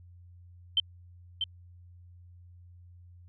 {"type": "tone with echo", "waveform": "sine", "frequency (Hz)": 3104, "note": "G7", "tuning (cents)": -18, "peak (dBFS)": -21, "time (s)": [0.77, 0.8], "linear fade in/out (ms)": 2, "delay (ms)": 640, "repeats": 1, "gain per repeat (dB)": -6, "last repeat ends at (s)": 1.44, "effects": ["added 88 Hz sine -50 dBFS peak until 3.28 s"]}